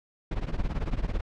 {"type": "noise with tremolo", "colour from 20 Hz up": "brown", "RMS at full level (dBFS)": -25, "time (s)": [0.31, 1.21], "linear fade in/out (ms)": 5, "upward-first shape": "triangle", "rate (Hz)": 18, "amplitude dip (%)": 95, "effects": ["low-pass 4000 Hz 12 dB/octave"]}